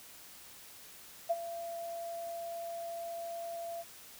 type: tone with ADSR envelope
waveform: sine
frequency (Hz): 678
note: E5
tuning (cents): +49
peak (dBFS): -25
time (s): 1.29-3.84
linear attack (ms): 18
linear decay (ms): 38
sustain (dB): -13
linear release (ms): 36
effects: white hiss -53 dBFS RMS until 4.19 s